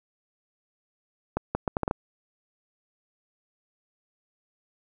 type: accelerating click train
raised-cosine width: 1 ms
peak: -11 dBFS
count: 7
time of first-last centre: 1.37-1.911 s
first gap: 180 ms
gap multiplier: 0.71
effects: none